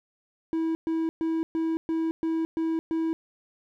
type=tone bursts; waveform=triangle; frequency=324.8 Hz; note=E4; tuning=26 cents flat; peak=-22 dBFS; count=8; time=0.53-3.13 s; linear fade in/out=0 ms; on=220 ms; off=120 ms; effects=none